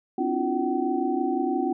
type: tone cluster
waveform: sine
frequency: 257.4 / 288.4 / 331.9 / 358 / 760 Hz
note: C4 / D4 / E4 / F4 / F#5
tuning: -28 / -31 / +12 / +43 / +46 cents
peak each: -29 dBFS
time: 0.18-1.73 s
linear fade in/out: 5 ms
effects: none